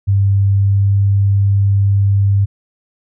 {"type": "tone with pitch glide", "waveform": "sine", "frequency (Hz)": [98.9, 99.47], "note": ["G2", "G2"], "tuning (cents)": [16, 26], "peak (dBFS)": -9, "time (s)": [0.07, 2.46], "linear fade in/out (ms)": 20, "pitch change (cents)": 10, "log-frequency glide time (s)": [0.56, 0.87], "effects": []}